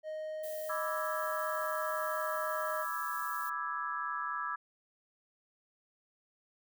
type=tone; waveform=triangle; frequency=622.3 Hz; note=D#5; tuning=in tune; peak=-35 dBFS; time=0.03-2.86 s; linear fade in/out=50 ms
type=noise; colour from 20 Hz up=violet; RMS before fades=-47 dBFS; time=0.43-3.5 s; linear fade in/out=10 ms
type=chord; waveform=sine; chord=E dominant seventh; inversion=second; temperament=equal; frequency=987.8 / 1174.7 / 1318.5 / 1661.2 Hz; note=B5 / D6 / E6 / G#6; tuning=0 / 0 / 0 / 0 cents; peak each=-42 / -39 / -38 / -40 dBFS; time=0.69-4.56 s; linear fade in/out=10 ms
effects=none